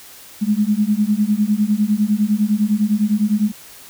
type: beating tone pair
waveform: sine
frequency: 205.1 / 215 Hz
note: G#3 / A3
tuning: -21 / -40 cents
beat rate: 9.9 Hz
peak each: -17 dBFS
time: 0.41-3.52 s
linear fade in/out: 20 ms
effects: white hiss -41 dBFS RMS until 3.89 s